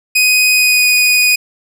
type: tone with pitch glide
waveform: sawtooth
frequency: 2500 to 2478 Hz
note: D#7 to D#7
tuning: +8 to -8 cents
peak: -5 dBFS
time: 0.15-1.36 s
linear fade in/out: 10 ms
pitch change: -16 cents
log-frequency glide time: 0.54-0.86 s
effects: none